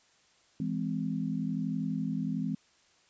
sine chord, E augmented, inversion none, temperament just, 164.81 / 206 / 257.5 Hz, E3 / G#3 / B#3, 0 / -14 / -28 cents, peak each -34 dBFS, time 0.6-2.55 s, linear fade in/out 2 ms, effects white hiss -65 dBFS RMS until 3.09 s + resampled to 16000 Hz

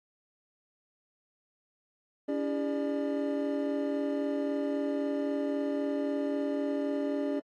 triangle tone cluster, 283.3 / 327.1 / 403.5 / 595 Hz, C#4 / E4 / G#4 / D5, +38 / -13 / -50 / +22 cents, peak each -29 / -38 / -34 / -33 dBFS, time 2.28-7.4 s, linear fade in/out 10 ms, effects AAC 32 kbps

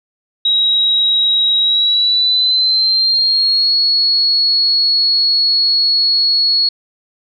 sine tone with pitch glide, 3832 to 4351 Hz, A#7 to C#8, +47 to -33 cents, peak -10 dBFS, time 0.45-6.69 s, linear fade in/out 5 ms, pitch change +220 cents, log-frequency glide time 1.61-3.76 s, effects none

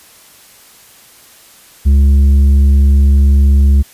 sine tone with tanh clipping, 69.7 Hz, C#2, 10 cents sharp, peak -6 dBFS, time 1.85-3.83 s, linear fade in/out 20 ms, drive 6 dB, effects white hiss -42 dBFS RMS until 3.93 s + resampled to 32000 Hz

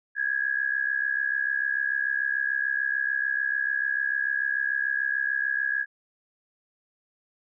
sine tone with amplitude modulation, 1661.2 Hz, G#6, in tune, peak -20 dBFS, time 0.15-5.86 s, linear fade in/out 50 ms, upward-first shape sine, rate 66.8 Hz, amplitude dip 85%, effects none

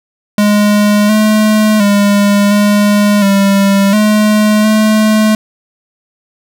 square tone with pitch steps, 207.5 / 214.6 / 202.9 / 206 / 197.7 / 212.3 / 215.7 Hz, G#3 / A3 / G#3 / G#3 / G3 / G#3 / A3, -1 / -43 / -40 / -14 / +15 / +38 / -34 cents, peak -7 dBFS, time 0.38-5.35 s, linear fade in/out 2 ms, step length 710 ms, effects none

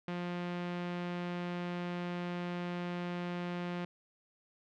sawtooth tone with low-pass filter, 176 Hz, F3, 14 cents sharp, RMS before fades -38 dBFS, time 0.08-3.85 s, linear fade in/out 2 ms, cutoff 2900 Hz, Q 1.1, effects none

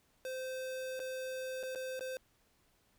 square tone with dropouts, 518 Hz, C5, 17 cents flat, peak -39 dBFS, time 0.25-2.17 s, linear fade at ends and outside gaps 1 ms, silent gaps 0.994-1 / 1.63-1.634 / 1.75-1.757 / 1.994-2.008 s, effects pink hiss -72 dBFS RMS until 2.98 s

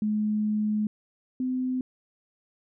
sine tone pair in turn, 212.3 / 255.6 Hz, G#3 / C4, +38 / -40 cents, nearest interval minor third, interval 322 cents, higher second, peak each -23 / -25 dBFS, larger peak first, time 0.02-0.87 / 1.4-1.81 s, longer first, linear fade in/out 2 ms, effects none

